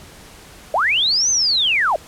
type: linear two-way sweep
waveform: sine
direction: up then down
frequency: 554.4 to 6310 to 554.4 Hz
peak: -14 dBFS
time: 0.74-1.96 s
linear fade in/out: 2 ms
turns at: 1.3 s
effects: pink hiss -42 dBFS RMS until 2.07 s + low-pass 12000 Hz 12 dB/octave